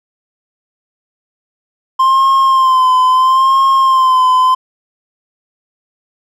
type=tone with vibrato; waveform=triangle; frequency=1046.5 Hz; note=C6; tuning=in tune; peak=-5 dBFS; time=1.99-4.55 s; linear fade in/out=10 ms; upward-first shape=sine; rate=0.75 Hz; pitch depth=46 cents each way; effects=none